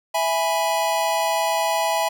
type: chord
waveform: square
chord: E major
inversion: none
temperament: equal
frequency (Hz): 659.3 / 830.6 / 987.8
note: E5 / G#5 / B5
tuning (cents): 0 / 0 / 0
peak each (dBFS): -24 / -24 / -26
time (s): 0.14-2.09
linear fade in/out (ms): 10
effects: none